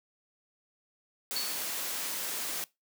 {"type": "noise", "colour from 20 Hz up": "white", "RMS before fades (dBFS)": -35, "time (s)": [1.31, 2.64], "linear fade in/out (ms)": 0}
{"type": "tone with exponential decay", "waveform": "sine", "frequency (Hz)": 4435, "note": "C#8", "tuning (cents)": 0, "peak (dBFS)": -29, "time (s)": [1.36, 1.82], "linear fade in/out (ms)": 2, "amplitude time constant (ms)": 100}
{"effects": ["noise-tail reverb RT60 0.2 s tail -21 dB re dry", "high-pass 200 Hz 12 dB/octave"]}